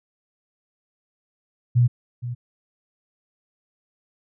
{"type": "tone with echo", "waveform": "sine", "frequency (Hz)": 121.5, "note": "B2", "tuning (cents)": -28, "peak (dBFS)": -13, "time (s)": [1.75, 1.88], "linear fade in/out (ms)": 20, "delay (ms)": 470, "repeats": 1, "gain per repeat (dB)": -13, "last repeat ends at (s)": 2.35, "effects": []}